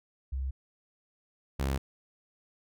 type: tone pair in turn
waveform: sine / sawtooth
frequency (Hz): 66.3 / 67.69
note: C2 / C#2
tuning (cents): +23 / -41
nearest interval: unison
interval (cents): 36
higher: second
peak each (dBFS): -30 / -24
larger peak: second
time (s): 0.32-0.51 / 1.59-1.78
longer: neither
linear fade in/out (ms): 10
effects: none